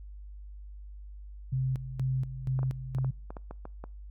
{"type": "tone with tremolo", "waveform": "sine", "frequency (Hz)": 130.81, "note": "C3", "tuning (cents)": 0, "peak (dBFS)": -26, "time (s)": [1.52, 3.11], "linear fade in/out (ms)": 10, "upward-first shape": "square", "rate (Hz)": 2.1, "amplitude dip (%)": 70}
{"type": "clicks", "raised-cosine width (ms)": 1, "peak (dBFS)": -27, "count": 9, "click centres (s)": [2.591, 2.631, 2.985, 3.046, 3.305, 3.368, 3.51, 3.654, 3.84]}
{"effects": ["noise-tail reverb RT60 0.4 s tail -26 dB re dry", "added 50 Hz sine -42 dBFS peak until 4.1 s"]}